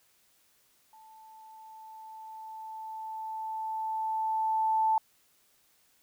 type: tone with level ramp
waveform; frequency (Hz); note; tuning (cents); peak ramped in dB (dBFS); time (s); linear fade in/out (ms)
sine; 880; A5; 0; -52 to -22; 0.93-4.98; 2
effects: white hiss -67 dBFS RMS until 6.02 s